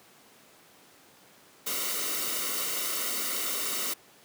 white noise with comb filter, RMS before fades -31 dBFS, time 1.66-3.94 s, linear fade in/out 10 ms, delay 1.2 ms, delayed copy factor -0.65, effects pink hiss -56 dBFS RMS until 4.24 s + high-pass 200 Hz 12 dB/octave

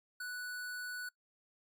square tone, 1480 Hz, F#6, in tune, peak -40 dBFS, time 0.2-1.09 s, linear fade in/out 5 ms, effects noise-tail reverb RT60 0.1 s tail -22 dB re dry + MP3 96 kbps

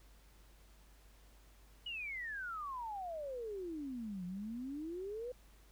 sine exponential two-way sweep, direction down then up, 2957 to 174.61 to 509 Hz, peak -40 dBFS, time 1.86-5.32 s, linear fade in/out 5 ms, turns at 4.25 s, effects added 50 Hz sine -60 dBFS peak until 5.71 s + pink hiss -67 dBFS RMS until 5.71 s

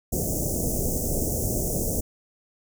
pink band-stop noise, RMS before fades -26 dBFS, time 0.12-2.01 s, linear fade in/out 10 ms, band 660 to 6100 Hz, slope 48 dB/octave, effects none

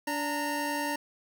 25% pulse tone pair together, 289.8 / 920.1 Hz, D4 / A#5, -23 / -23 cents, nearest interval octave + minor sixth, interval 2000 cents, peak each -29 / -28 dBFS, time 0.07-0.96 s, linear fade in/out 5 ms, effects none

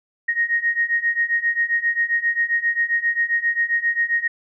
sine beating tone pair, 1864.7 / 1872.2 Hz, A#6 / A#6, 0 / +7 cents, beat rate 7.5 Hz, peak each -22 / -20 dBFS, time 0.28-4.28 s, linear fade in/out 10 ms, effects none

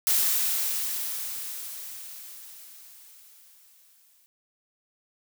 blue noise with exponential decay, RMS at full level -22 dBFS, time 0.07-4.26 s, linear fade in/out 0 ms, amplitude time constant 910 ms, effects none

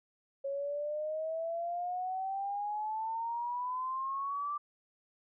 sine exponential sweep, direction up, 548 to 1180 Hz, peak -33 dBFS, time 0.44-4.58 s, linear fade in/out 10 ms, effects none

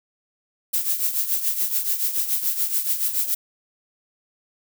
violet noise with tremolo, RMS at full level -20 dBFS, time 0.73-3.35 s, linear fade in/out 10 ms, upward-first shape triangle, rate 7 Hz, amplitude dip 75%, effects none

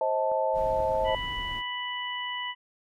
sine chord, A diminished, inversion first, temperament just, 528 / 633.6 / 880 Hz, C5 / Eb5 / A5, +16 / +31 / 0 cents, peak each -28 dBFS, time 0.01-1.15 s, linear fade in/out 2 ms
clicks, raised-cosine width 1 ms, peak -31 dBFS, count 5, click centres 0.317 / 0.591 / 0.803 / 0.953 / 1.099 s
brown noise, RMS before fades -39 dBFS, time 0.53-1.63 s, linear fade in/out 50 ms
harmonic tone, 987.8 Hz, B5, in tune, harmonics 1 / 2 / 3, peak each -35 / -35 / -35 dBFS, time 1.04-2.55 s, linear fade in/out 50 ms
effects none

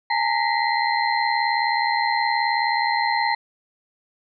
sine tone cluster, 832 / 911 / 1918 / 2043 / 4149 Hz, G#5 / A#5 / A#6 / C7 / C8, +3 / -40 / +49 / -42 / -15 cents, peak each -25 / -22 / -27 / -27 / -29 dBFS, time 0.1-3.35 s, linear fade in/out 5 ms, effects none

